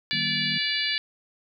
harmonic tone, 579 Hz, D5, 25 cents flat, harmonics 3 / 4 / 5 / 6 / 7 / 8, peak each -31 / -31 / -31 / -31 / -31 / -31 dBFS, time 0.11-0.98 s, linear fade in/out 0 ms
sine chord, Eb augmented, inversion none, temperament just, 155.56 / 194.45 / 243.1 Hz, Eb3 / G3 / B3, 0 / -14 / -27 cents, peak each -35 / -36 / -37 dBFS, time 0.13-0.58 s, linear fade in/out 2 ms
effects none

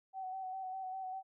sine tone with vibrato, 756 Hz, F#5, 37 cents sharp, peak -39 dBFS, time 0.13-1.23 s, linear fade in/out 50 ms, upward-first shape square, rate 5 Hz, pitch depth 22 cents each way, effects none

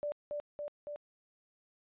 sine tone with echo, 587 Hz, D5, 1 cent flat, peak -33 dBFS, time 0.03-0.12 s, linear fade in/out 0 ms, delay 280 ms, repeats 3, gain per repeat -2 dB, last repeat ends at 0.96 s, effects resampled to 8000 Hz

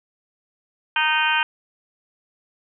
harmonic tone, 309.6 Hz, D#4, 9 cents flat, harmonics 3 / 4 / 5 / 6 / 7 / 8 / 9 / 10, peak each -23 / -30 / -22 / -31 / -34 / -24 / -27 / -27 dBFS, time 0.96-1.43 s, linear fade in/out 2 ms, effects none

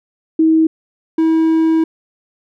sine / triangle tone pair in turn, 319.9 / 322.5 Hz, D#4 / E4, +48 / -38 cents, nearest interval unison, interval 14 cents, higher second, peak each -8 dBFS, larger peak neither, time 0.39-0.67 / 1.18-1.84 s, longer second, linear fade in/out 5 ms, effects none

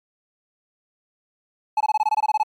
triangle tone bursts, 858 Hz, A5, 44 cents flat, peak -14 dBFS, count 12, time 1.77-2.432 s, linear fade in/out 5 ms, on 35 ms, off 22 ms, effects MP3 96 kbps

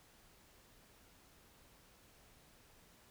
silence, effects pink hiss -65 dBFS RMS until 3.1 s

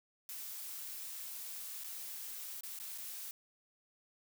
blue noise with dropouts, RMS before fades -45 dBFS, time 0.29-3.31 s, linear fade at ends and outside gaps 1 ms, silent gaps 1.837-1.843 / 2.608-2.634 / 2.789-2.799 / 2.978-2.982 s, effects none

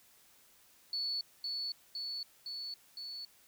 sine tone with echo, 4435 Hz, C#8, in tune, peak -33 dBFS, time 0.93-1.21 s, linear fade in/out 2 ms, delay 510 ms, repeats 4, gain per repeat -2 dB, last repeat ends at 3.25 s, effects white hiss -64 dBFS RMS until 3.47 s

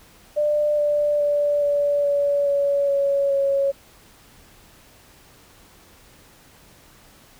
sine tone with pitch steps, 595 / 588.8 / 582.8 / 576.7 / 570.8 / 564.9 / 559 / 553.2 Hz, D5 / D5 / D5 / D5 / D5 / C#5 / C#5 / C#5, +22 / +4 / -13 / -32 / -49 / +33 / +14 / -4 cents, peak -17 dBFS, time 0.36-3.72 s, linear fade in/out 20 ms, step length 420 ms, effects pink hiss -51 dBFS RMS until 7.39 s

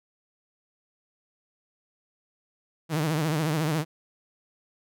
sawtooth tone with vibrato, 155.56 Hz, D#3, in tune, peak -20 dBFS, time 2.89-3.85 s, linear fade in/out 50 ms, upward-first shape triangle, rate 14 Hz, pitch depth 130 cents each way, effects none

